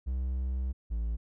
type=tone pair in turn; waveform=triangle; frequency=64.2 / 56.1 Hz; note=C2 / A1; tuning=-32 / +34 cents; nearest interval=major second; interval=234 cents; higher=first; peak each=-27 dBFS; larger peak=neither; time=0.06-0.73 / 0.9-1.17 s; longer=first; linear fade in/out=20 ms; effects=none